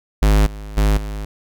square tone with level steps, 51.7 Hz, G#1, 7 cents flat, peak -11 / -30 / -13 / -25 dBFS, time 0.22-1.25 s, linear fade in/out 5 ms, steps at 0.46 / 0.77 / 0.97 s, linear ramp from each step 5 ms, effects none

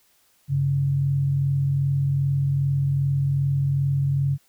sine tone pair together, 96.5 / 139.04 Hz, G2 / C#3, -27 / +6 cents, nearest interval tritone, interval 633 cents, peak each -30 / -19 dBFS, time 0.48-4.38 s, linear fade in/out 50 ms, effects white hiss -62 dBFS RMS until 4.48 s

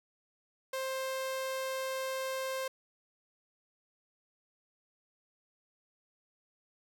sawtooth tone, 527 Hz, C5, 12 cents sharp, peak -30 dBFS, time 0.73-2.68 s, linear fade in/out 5 ms, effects none

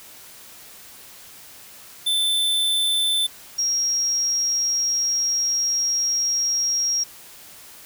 square / sine tone pair in turn, 3534 / 5610 Hz, A7 / F8, +7 / +7 cents, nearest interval minor sixth, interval 800 cents, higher second, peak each -19 dBFS, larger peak neither, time 2.06-3.27 / 3.58-7.04 s, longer second, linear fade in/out 10 ms, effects white hiss -44 dBFS RMS until 7.85 s

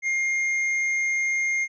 triangle tone with hard clipping, 2123 Hz, C7, 25 cents sharp, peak -23 dBFS, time 0.02-1.68 s, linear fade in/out 50 ms, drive 8 dB, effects resampled to 22050 Hz

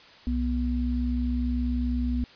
sine tone pair together, 63.67 / 244.6 Hz, C2 / B3, -47 / -16 cents, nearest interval octave + major seventh, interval 2331 cents, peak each -26 / -27 dBFS, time 0.27-2.24 s, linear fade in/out 0 ms, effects white hiss -51 dBFS RMS until 2.35 s + resampled to 11025 Hz

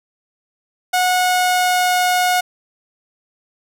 sawtooth tone with pitch glide, 730 to 725.4 Hz, F#5 to F#5, -24 to -34 cents, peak -10 dBFS, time 0.93-2.41 s, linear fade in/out 10 ms, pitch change -10 cents, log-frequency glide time 1.17-2.01 s, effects none

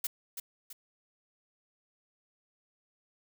blue noise with echo, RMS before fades -32 dBFS, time 0.04-0.07 s, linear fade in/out 5 ms, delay 330 ms, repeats 2, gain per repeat -7 dB, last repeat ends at 0.73 s, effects none

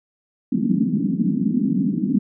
white band-pass noise, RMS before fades -20 dBFS, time 0.52-2.19 s, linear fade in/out 5 ms, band 170 to 270 Hz, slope 48 dB/octave, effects none

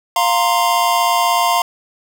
square chord, F suspended fourth, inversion none, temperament just, 698.5 / 931.3 / 1047.7 Hz, F5 / Bb5 / C6, 0 / -2 / +2 cents, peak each -18 dBFS, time 0.16-1.62 s, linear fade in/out 2 ms, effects none

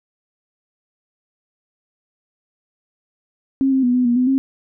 sine tone with pitch steps, 269.2 / 264.8 / 245.7 / 250.5 / 239.5 / 252.1 / 267.8 Hz, C4 / C4 / B3 / B3 / A#3 / B3 / C4, +49 / +21 / -9 / +25 / +47 / +36 / +40 cents, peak -13 dBFS, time 3.61-4.38 s, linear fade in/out 0 ms, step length 110 ms, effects none

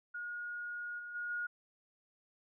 sine tone with level steps, 1438 Hz, F#6, 50 cents flat, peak -39 / -43 / -37 / -35 dBFS, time 0.14-1.47 s, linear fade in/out 10 ms, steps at 0.98 / 1.14 / 1.29 s, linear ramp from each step 20 ms, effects none

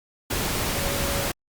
sine tone in noise, 560 Hz, C#5, 18 cents sharp, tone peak -32 dBFS, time 0.74-1.28 s, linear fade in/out 10 ms, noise pink, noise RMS -26 dBFS, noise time 0.3-1.32 s, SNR -9 dB, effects Opus 48 kbps

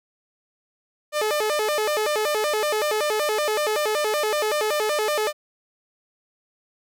sawtooth tone with vibrato, 507 Hz, B4, 45 cents sharp, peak -17 dBFS, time 1.12-5.33 s, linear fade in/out 50 ms, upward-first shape square, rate 5.3 Hz, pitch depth 290 cents each way, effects none

